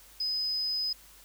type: tone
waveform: sine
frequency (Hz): 5030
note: D#8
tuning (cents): +18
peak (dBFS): -28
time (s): 0.2-0.93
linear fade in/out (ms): 5
effects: added 48 Hz sine -60 dBFS peak until 1.24 s + white hiss -55 dBFS RMS until 1.24 s